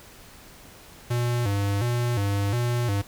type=tone with vibrato; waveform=square; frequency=110 Hz; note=A2; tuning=in tune; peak=-23 dBFS; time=1.1-3.02 s; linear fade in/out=10 ms; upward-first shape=square; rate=1.4 Hz; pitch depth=160 cents each way; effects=pink hiss -48 dBFS RMS until 3.07 s